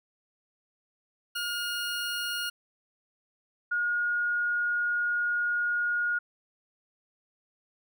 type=tone pair in turn; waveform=20% pulse / sine; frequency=1427 / 1435 Hz; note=F6 / F6; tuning=+37 / +47 cents; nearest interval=unison; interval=10 cents; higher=second; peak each=-25 dBFS; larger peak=neither; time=1.35-2.5 / 3.71-6.19 s; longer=second; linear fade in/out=10 ms; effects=none